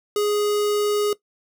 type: tone with notch filter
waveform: square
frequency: 415.3 Hz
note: G#4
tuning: in tune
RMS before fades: -21 dBFS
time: 0.16-1.13 s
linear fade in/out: 2 ms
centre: 1900 Hz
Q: 1.9
effects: noise-tail reverb RT60 0.1 s tail -18 dB re dry